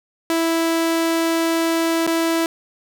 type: tone with dropouts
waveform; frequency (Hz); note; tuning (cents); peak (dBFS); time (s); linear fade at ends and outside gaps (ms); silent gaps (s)
sawtooth; 329.6; E4; 0; -13; 0.3-2.46; 1; 2.067-2.075
effects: none